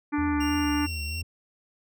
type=harmonic tone; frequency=293.7 Hz; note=D4; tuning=in tune; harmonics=1 / 3 / 4 / 5 / 6 / 7 / 8; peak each=-24 / -34 / -36 / -38 / -40 / -41 / -42 dBFS; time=0.12-0.87 s; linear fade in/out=20 ms
type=tone with vibrato; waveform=triangle; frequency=78 Hz; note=D#2; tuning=5 cents sharp; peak=-29 dBFS; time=0.18-1.23 s; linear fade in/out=5 ms; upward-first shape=triangle; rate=3.2 Hz; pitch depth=130 cents each way
type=tone with pitch glide; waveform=25% pulse; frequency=2794 to 2733 Hz; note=F7 to F7; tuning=0 to -38 cents; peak=-30 dBFS; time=0.4-1.22 s; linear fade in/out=10 ms; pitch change=-38 cents; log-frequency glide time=0.8-0.9 s
effects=none